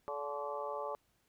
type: harmonic tone with a mistuned harmonic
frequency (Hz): 144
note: D3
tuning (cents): -34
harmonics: 3 / 4 / 5 / 6 / 7 / 8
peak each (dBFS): -44 / -41 / -50 / -43 / -47 / -44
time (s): 0.08-0.95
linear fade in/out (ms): 0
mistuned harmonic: 7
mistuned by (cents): +55
effects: pink hiss -75 dBFS RMS until 1.28 s